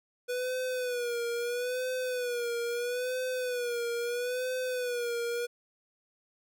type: tone with vibrato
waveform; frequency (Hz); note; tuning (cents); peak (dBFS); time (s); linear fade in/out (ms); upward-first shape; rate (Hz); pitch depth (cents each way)
square; 490.3; B4; -13; -31; 0.28-5.47; 20; sine; 0.76; 71
effects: none